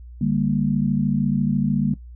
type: chord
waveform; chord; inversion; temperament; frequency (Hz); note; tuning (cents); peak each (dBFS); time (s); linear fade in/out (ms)
sine; G minor; second; equal with one note detuned; 146.83 / 199.08 / 233.1; D3 / G3 / Bb3; 0 / +27 / 0; -22; 0.21-1.94; 5
effects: noise-tail reverb RT60 0.1 s tail -17 dB re dry + added 60 Hz sine -37 dBFS peak until 2.15 s